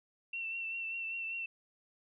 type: tone with vibrato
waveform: sine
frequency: 2700 Hz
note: E7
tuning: 41 cents sharp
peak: -36 dBFS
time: 0.33-1.46 s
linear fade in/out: 5 ms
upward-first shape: triangle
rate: 5.1 Hz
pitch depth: 34 cents each way
effects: none